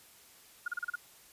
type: tone bursts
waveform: sine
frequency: 1426 Hz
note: F6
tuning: 36 cents sharp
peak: -31 dBFS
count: 6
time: 0.66-0.956 s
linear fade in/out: 5 ms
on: 21 ms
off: 34 ms
effects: white hiss -58 dBFS RMS until 1.32 s + resampled to 32000 Hz